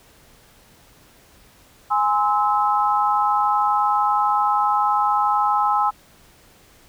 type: chord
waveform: sine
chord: Ab augmented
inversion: none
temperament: just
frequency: 830.6 / 1038.3 / 1297.8 Hz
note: Ab5 / C6 / E6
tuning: 0 / -14 / -27 cents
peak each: -19 / -22 / -21 dBFS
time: 1.9-5.91 s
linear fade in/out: 20 ms
effects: pink hiss -52 dBFS RMS until 6.88 s